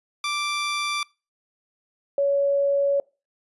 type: tone pair in turn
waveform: 15% pulse / sine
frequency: 1174.7 / 561.2 Hz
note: D6 / C#5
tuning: 0 / +21 cents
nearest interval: octave + minor second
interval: 1279 cents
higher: first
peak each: -18 dBFS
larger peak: neither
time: 0.24-1.03 / 2.18-3 s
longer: second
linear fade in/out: 2 ms
effects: noise-tail reverb RT60 0.3 s tail -24 dB re dry + resampled to 24000 Hz